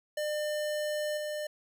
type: tone with level steps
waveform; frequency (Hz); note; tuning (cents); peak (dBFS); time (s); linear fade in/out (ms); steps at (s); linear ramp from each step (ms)
square; 600; D5; +37; -31 / -34; 0.17-1.47; 5; 1.17; 5
effects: none